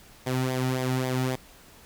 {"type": "tone with flanger", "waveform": "sawtooth", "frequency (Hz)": 128.6, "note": "C3", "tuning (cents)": -30, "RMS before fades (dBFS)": -27, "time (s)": [0.26, 1.36], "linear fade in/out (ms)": 10, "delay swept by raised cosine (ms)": [0.71, 1.91], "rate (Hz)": 3.7, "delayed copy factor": -0.6, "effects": ["pink hiss -52 dBFS RMS until 1.85 s"]}